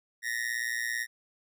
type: tone with amplitude modulation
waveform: 45% pulse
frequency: 1864.7 Hz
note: A#6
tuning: in tune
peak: -26 dBFS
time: 0.22-1.07 s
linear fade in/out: 50 ms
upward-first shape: sine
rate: 118 Hz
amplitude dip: 95%
effects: none